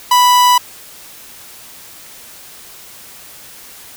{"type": "tone", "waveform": "45% pulse", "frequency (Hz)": 987.8, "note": "B5", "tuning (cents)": 0, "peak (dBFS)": -7, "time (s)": [0.11, 0.58], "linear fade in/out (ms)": 5, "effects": ["white hiss -37 dBFS RMS until 3.96 s"]}